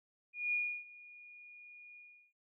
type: tone with ADSR envelope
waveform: sine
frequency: 2439 Hz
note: D#7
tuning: 35 cents flat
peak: -30 dBFS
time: 0.33-2.33 s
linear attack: 200 ms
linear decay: 310 ms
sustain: -22 dB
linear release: 360 ms
effects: none